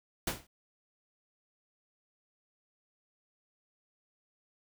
pink noise with exponential decay, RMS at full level -28 dBFS, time 0.27-0.47 s, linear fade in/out 5 ms, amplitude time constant 42 ms, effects none

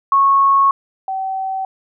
sine tone pair in turn, 1100 / 766 Hz, C#6 / G5, -14 / -40 cents, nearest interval tritone, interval 626 cents, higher first, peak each -9 / -19 dBFS, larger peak first, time 0.12-0.71 / 1.08-1.65 s, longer first, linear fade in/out 2 ms, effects none

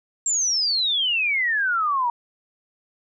sine exponential sweep, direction down, 7520 to 932.3 Hz, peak -19 dBFS, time 0.26-2.1 s, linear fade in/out 2 ms, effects none

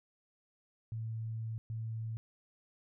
sine tone bursts at uneven times, 112.1 Hz, A2, 33 cents sharp, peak -36 dBFS, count 2, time 0.92-1.58 / 1.7-2.17 s, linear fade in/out 0 ms, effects none

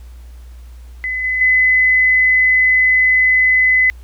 sine tone with level steps, 2020 Hz, B6, 39 cents sharp, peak -18 / -15 / -9 dBFS, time 1.04-3.9 s, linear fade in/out 0 ms, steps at 1.24 / 1.41 s, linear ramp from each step 2 ms, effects added 60 Hz sine -33 dBFS peak until 4.03 s + pink hiss -52 dBFS RMS until 4.03 s

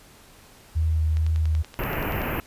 sine tone with vibrato, 79.2 Hz, D#2, 31 cents sharp, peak -19 dBFS, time 0.75-1.63 s, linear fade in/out 20 ms, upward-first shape sine, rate 2.2 Hz, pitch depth 16 cents each way
click train, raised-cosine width 0.2 ms, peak -23 dBFS, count 12, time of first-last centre 1.17-2.218 s, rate 10.5 Hz
pink band-stop noise, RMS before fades -27 dBFS, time 1.79-2.4 s, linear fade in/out 0 ms, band 2900 to 12000 Hz, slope 96 dB/octave
effects pink hiss -51 dBFS RMS until 2.46 s + resampled to 32000 Hz

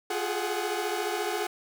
sawtooth tone cluster, 351.1 / 410.8 / 425.2 / 748 Hz, F4 / G#4 / G#4 / F#5, +9 / -19 / +41 / +19 cents, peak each -30 dBFS, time 0.1-1.47 s, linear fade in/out 5 ms, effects none

